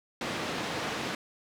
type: band-pass noise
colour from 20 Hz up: pink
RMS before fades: -34 dBFS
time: 0.21-1.15 s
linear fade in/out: 2 ms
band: 180 to 4400 Hz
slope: 12 dB/octave
effects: none